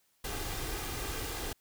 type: noise with comb filter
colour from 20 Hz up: pink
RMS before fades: -37 dBFS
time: 0.24-1.53 s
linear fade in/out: 5 ms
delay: 2.5 ms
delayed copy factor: +0.5
effects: white hiss -72 dBFS RMS until 1.6 s